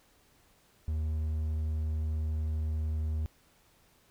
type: tone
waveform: triangle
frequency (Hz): 77.78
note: D#2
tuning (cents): 0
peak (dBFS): -27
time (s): 0.88-3.26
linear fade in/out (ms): 0
effects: pink hiss -65 dBFS RMS until 4.1 s